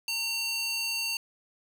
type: tone with high-pass filter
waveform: square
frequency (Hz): 914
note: A#5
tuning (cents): -34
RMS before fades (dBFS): -31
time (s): 0.08-1.17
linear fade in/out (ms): 2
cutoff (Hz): 3500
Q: 4
effects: none